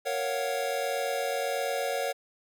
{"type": "chord", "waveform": "square", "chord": "Gb major seventh", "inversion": "first", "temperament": "equal", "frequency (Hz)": [466.2, 554.4, 698.5, 740], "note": ["Bb4", "Db5", "F5", "Gb5"], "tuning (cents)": [0, 0, 0, 0], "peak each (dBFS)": [-35, -32, -38, -35], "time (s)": [0.05, 2.13], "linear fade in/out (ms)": 20, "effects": []}